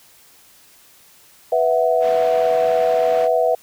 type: chord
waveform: sine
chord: B suspended fourth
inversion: none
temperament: equal with one note detuned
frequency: 493.9 / 656.6 / 740 Hz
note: B4 / E5 / F#5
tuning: 0 / -7 / 0 cents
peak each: -18 / -17 / -21 dBFS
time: 1.52-3.55 s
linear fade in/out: 5 ms
type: band-pass noise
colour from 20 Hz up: white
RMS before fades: -35 dBFS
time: 2-3.29 s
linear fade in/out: 50 ms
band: 130 to 2100 Hz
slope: 12 dB/octave
effects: white hiss -50 dBFS RMS until 3.62 s